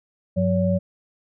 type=tone cluster; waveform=sine; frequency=97.1 / 181.6 / 567 Hz; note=G2 / F#3 / C#5; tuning=-16 / -32 / +39 cents; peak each=-24 / -20 / -23 dBFS; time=0.36-0.79 s; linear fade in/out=20 ms; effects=none